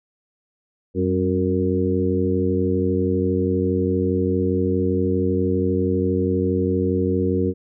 harmonic tone with a mistuned harmonic, 92.5 Hz, F#2, in tune, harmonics 1 / 2 / 3 / 4 / 5, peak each -24 / -24 / -24 / -24 / -24 dBFS, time 0.94-7.54 s, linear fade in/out 50 ms, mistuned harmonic 2, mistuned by +72 cents, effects none

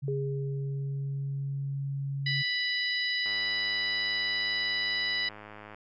sine tone, 138.59 Hz, C#3, in tune, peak -30 dBFS, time 0.02-2.43 s, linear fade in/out 20 ms
sine tone with exponential decay, 410.7 Hz, G#4, 19 cents flat, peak -29 dBFS, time 0.08-1.74 s, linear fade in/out 2 ms, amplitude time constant 360 ms
harmonic tone, 987.8 Hz, B5, in tune, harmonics 2 / 3 / 4 / 5, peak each -30 / -36 / -33 / -36 dBFS, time 2.26-5.29 s, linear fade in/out 5 ms
click train, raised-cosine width 0.5 ms, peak -30 dBFS, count 262, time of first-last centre 3.26-5.746 s, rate 105 Hz
effects none

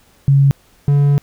sine / triangle tone pair in turn, 138.59 / 142.82 Hz, C#3 / D3, 0 / -48 cents, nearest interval minor second, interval 52 cents, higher second, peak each -7 dBFS, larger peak neither, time 0.28-0.51 / 0.88-1.18 s, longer second, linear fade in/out 0 ms, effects pink hiss -52 dBFS RMS until 1.22 s

